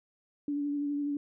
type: tone with vibrato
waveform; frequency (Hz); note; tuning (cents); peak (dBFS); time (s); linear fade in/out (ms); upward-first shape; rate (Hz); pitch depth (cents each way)
sine; 288.4; D4; -31; -29; 0.48-1.17; 2; sine; 12; 20
effects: none

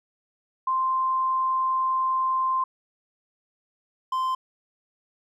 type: tone pair in turn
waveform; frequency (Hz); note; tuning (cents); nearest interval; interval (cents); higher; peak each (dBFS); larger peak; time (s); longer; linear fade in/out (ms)
sine / triangle; 1045 / 1039; C6 / C6; -2 / -12; unison; 10; first; -21; neither; 0.67-2.64 / 4.12-4.35; first; 5
effects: none

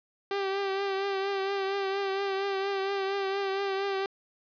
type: tone with vibrato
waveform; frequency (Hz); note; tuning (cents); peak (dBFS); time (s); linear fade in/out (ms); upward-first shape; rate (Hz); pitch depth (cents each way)
sawtooth; 392; G4; 0; -24; 0.31-4.06; 2; triangle; 4.3; 41
effects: resampled to 11025 Hz + 11-bit

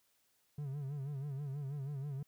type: tone with vibrato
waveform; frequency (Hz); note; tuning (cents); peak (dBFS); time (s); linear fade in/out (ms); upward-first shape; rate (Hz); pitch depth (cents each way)
triangle; 140.4; C#3; +22; -36; 0.58-2.23; 5; sine; 6.2; 100
effects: white hiss -75 dBFS RMS until 2.27 s

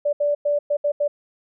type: tone bursts at uneven times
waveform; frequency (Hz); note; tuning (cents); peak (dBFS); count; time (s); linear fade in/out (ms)
sine; 583; D5; -13; -17; 6; 0.05-0.13 / 0.2-0.35 / 0.45-0.59 / 0.7-0.77 / 0.84-0.92 / 1-1.08; 10
effects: none

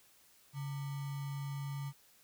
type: tone with sample-and-hold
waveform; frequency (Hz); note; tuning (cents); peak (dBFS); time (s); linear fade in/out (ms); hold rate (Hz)
sine; 140; C#3; +18; -37; 0.53-1.93; 50; 1050
effects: white hiss -65 dBFS RMS until 2.23 s

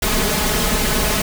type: noise with comb filter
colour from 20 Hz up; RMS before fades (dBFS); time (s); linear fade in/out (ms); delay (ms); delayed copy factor
pink; -18; 0.02-1.22; 5; 4.7; +0.8
effects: none

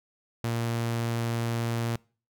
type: tone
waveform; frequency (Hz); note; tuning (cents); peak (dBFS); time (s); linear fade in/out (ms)
sawtooth; 116.5; A#2; -1; -23; 0.44-1.96; 0
effects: noise-tail reverb RT60 0.4 s tail -25 dB re dry

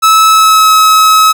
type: tone with pitch glide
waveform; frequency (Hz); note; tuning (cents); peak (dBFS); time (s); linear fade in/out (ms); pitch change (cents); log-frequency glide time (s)
45% pulse; 1300 to 1283.6; E6 to E6; -24 to -46; -3; 0.02-1.33; 20; -22; 0.29-0.72
effects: none

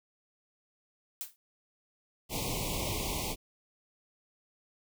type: noise with exponential decay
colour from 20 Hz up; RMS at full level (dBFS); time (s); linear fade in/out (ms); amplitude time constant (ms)
blue; -34; 1.21-1.36; 0; 32
type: band-stop noise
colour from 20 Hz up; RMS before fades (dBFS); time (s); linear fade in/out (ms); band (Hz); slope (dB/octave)
pink; -34; 2.29-3.36; 50; 1100 to 2100; 96
effects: none

